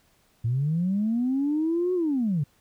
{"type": "linear two-way sweep", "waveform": "sine", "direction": "up then down", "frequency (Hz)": [110, 370, 133.2], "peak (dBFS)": -21, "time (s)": [0.44, 2.44], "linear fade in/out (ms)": 10, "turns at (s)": 1.94, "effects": ["tanh soft clip ceiling -17 dBFS", "pink hiss -64 dBFS RMS until 2.6 s"]}